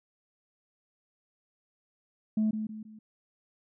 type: tone with echo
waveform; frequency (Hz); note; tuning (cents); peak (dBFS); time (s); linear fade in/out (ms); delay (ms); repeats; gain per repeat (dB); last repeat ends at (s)
sine; 216.4; A3; -29; -22; 2.37-2.51; 5; 160; 3; -8; 2.99
effects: tanh soft clip ceiling -21 dBFS